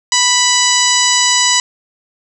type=harmonic tone with a mistuned harmonic; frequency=987.8 Hz; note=B5; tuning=in tune; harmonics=1 / 2 / 3 / 4 / 5 / 6 / 7 / 8; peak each=-18 / -18 / -18 / -18 / -18 / -18 / -18 / -18 dBFS; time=0.12-1.6 s; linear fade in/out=2 ms; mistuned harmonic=8; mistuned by=-22 cents; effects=7-bit